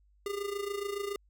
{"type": "tone with amplitude modulation", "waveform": "square", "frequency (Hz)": 403.7, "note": "G#4", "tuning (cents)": -49, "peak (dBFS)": -31, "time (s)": [0.26, 1.16], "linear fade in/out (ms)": 2, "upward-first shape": "sine", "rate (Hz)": 27.1, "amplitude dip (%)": 70, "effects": ["added 50 Hz sine -62 dBFS peak until 1.29 s"]}